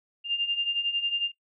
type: beating tone pair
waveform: sine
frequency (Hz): 2793 / 2804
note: F7 / F7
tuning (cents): -1 / +6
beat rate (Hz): 11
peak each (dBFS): -31 / -26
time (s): 0.24-1.32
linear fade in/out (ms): 50
effects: noise-tail reverb RT60 0.1 s tail -21 dB re dry